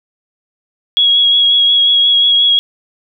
sine tone with vibrato, 3322 Hz, G#7, in tune, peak -7 dBFS, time 0.97-2.59 s, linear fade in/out 0 ms, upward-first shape triangle, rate 5.6 Hz, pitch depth 21 cents each way, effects none

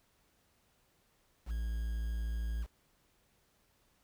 triangle tone with quantisation, 56.5 Hz, A1, 47 cents sharp, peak -31 dBFS, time 1.46-2.67 s, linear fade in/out 50 ms, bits 9, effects pink hiss -72 dBFS RMS until 4.03 s

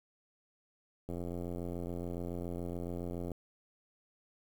click train, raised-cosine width 2 ms, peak -27 dBFS, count 195, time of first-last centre 1.09-3.317 s, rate 87.1 Hz, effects 9-bit

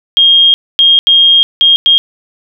sine tone bursts at uneven times, 3235 Hz, G#7, 46 cents flat, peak -3 dBFS, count 5, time 0.17-0.54 / 0.79-0.99 / 1.07-1.43 / 1.61-1.76 / 1.86-1.98 s, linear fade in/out 0 ms, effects none

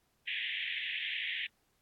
pink band-pass noise, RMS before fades -37 dBFS, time 0.27-1.47 s, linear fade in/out 10 ms, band 1800 to 3500 Hz, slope 96 dB/octave, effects pink hiss -75 dBFS RMS until 1.81 s + AAC 64 kbps

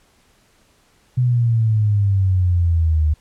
sine exponential sweep, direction down, 126.6 to 75.1 Hz, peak -13 dBFS, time 1.17-3.14 s, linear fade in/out 10 ms, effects pink hiss -57 dBFS RMS until 3.2 s + low-pass 11000 Hz 12 dB/octave

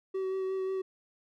triangle tone with vibrato, 380 Hz, F#4, 46 cents sharp, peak -28 dBFS, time 0.14-0.82 s, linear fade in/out 10 ms, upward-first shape sine, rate 5.6 Hz, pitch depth 14 cents each way, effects none

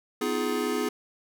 square chord, F half-diminished seventh, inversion second, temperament just, 251.4 / 314.3 / 349.2 / 419.1 Hz, Cb4 / Eb4 / F4 / Ab4, +31 / +18 / 0 / +16 cents, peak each -32 / -34 / -34 / -30 dBFS, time 0.21-0.89 s, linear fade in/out 5 ms, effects none

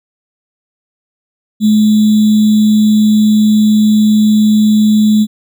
sine tone with sample-and-hold, 213.6 Hz, G#3, 49 cents sharp, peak -5 dBFS, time 1.6-5.27 s, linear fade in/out 50 ms, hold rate 3675 Hz, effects none

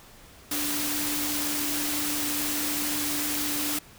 sine tone in noise, 294.9 Hz, D4, 7 cents sharp, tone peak -33 dBFS, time 0.51-3.79 s, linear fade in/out 5 ms, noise white, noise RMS -29 dBFS, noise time 0.51-3.79 s, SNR -7 dB, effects pink hiss -51 dBFS RMS until 3.98 s

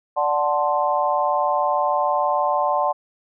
sine chord, D dominant seventh, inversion none, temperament equal, 587.3 / 740 / 880 / 1046.5 Hz, D5 / F#5 / A5 / C6, 0 / 0 / 0 / 0 cents, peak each -23 dBFS, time 0.16-2.93 s, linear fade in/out 20 ms, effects none

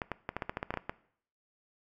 clicks, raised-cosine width 0.5 ms, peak -18 dBFS, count 12, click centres 0.018 / 0.117 / 0.291 / 0.366 / 0.422 / 0.495 / 0.571 / 0.629 / 0.706 / 0.74 / 0.773 / 0.895 s, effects noise-tail reverb RT60 0.6 s tail -19 dB re dry

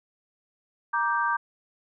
sine chord, G minor, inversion first, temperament just, 940.8 / 1176 / 1568 Hz, Bb5 / D6 / G6, +16 / +2 / 0 cents, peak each -27 dBFS, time 0.93-1.37 s, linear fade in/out 10 ms, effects none

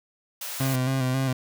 white high-pass noise, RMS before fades -34 dBFS, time 0.41-0.76 s, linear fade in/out 5 ms, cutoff 550 Hz, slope 24 dB/octave
30% pulse tone with vibrato, 130.81 Hz, C3, in tune, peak -20 dBFS, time 0.6-1.33 s, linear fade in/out 5 ms, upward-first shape square, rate 3.7 Hz, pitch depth 35 cents each way
effects none

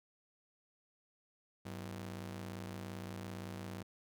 sawtooth ring-modulated tone, 143.2 Hz, D3, 43 cents flat, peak -36 dBFS, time 1.65-3.83 s, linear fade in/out 10 ms, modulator 42.8 Hz, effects none

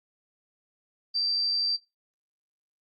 sine tone with amplitude modulation, 4687 Hz, D8, 4 cents flat, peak -23 dBFS, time 1.14-1.77 s, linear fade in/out 20 ms, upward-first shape sine, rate 92.5 Hz, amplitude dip 30%, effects noise-tail reverb RT60 0.2 s tail -17 dB re dry + Opus 48 kbps

